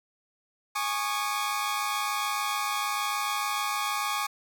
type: chord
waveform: sawtooth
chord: Ab suspended fourth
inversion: none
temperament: equal with one note detuned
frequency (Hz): 830.6 / 1108.7 / 1215.4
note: Ab5 / Db6 / Eb6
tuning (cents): 0 / 0 / -41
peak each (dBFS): -29 / -27 / -29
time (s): 0.75-4.27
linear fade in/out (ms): 10
effects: none